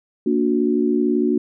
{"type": "chord", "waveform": "sine", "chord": "Bb augmented", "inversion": "none", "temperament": "just", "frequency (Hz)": [233.1, 291.4, 364.2], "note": ["Bb3", "D4", "F#4"], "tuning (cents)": [0, -13, -27], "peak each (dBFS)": -20, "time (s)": [0.26, 1.38], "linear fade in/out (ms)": 5, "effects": []}